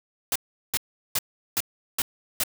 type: noise bursts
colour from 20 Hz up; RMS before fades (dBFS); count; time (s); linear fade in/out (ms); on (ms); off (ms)
white; -24; 6; 0.32-2.436; 2; 36; 380
effects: none